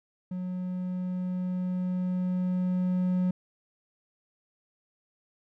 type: tone with level ramp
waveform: triangle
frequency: 182.2 Hz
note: F#3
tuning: 26 cents flat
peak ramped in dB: -29 to -21 dBFS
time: 0.31-3.31 s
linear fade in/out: 5 ms
effects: none